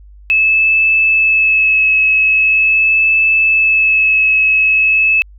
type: tone with vibrato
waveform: sine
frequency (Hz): 2600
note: E7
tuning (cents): -24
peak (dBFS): -8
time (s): 0.3-5.22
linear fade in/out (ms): 0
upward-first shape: sine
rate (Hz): 0.42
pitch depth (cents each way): 15
effects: added 50 Hz sine -36 dBFS peak until 5.38 s